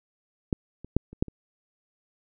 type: clicks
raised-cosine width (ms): 3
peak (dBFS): -11 / -27 / -7 / -30 / -9 / -27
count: 6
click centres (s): 0.528 / 0.846 / 0.966 / 1.13 / 1.225 / 1.283
effects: none